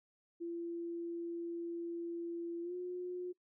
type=tone with pitch glide; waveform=sine; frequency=340 to 359.4 Hz; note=F4 to F4; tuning=-46 to +50 cents; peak=-38 dBFS; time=0.4-3.33 s; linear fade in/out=20 ms; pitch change=+96 cents; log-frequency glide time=2.62-2.74 s; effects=noise-tail reverb RT60 0.1 s tail -21 dB re dry